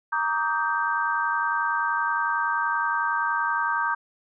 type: chord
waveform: sine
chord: Eb major seventh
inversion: second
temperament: equal with one note detuned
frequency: 932.3 / 1153.8 / 1244.5 / 1568 Hz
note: Bb5 / D6 / Eb6 / G6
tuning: 0 / -31 / 0 / 0 cents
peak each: -27 / -29 / -30 / -26 dBFS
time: 0.12-3.95 s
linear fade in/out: 10 ms
effects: none